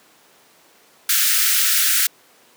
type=high-pass noise; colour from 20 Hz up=white; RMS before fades=-17 dBFS; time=1.09-2.07 s; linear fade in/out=5 ms; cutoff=1300 Hz; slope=96 dB/octave; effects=pink hiss -52 dBFS RMS until 2.56 s + high-pass 300 Hz 12 dB/octave